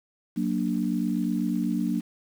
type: chord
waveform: sine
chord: Gb augmented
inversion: none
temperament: equal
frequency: 185 / 233.1 / 293.7 Hz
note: Gb3 / Bb3 / D4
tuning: 0 / 0 / 0 cents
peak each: -28 / -27 / -29 dBFS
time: 0.36-2.01 s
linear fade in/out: 20 ms
effects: 8-bit